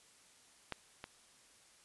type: clicks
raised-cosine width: 0.3 ms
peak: -22 / -28 dBFS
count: 2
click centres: 0.723 / 1.041 s
effects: white hiss -64 dBFS RMS until 1.84 s + resampled to 24000 Hz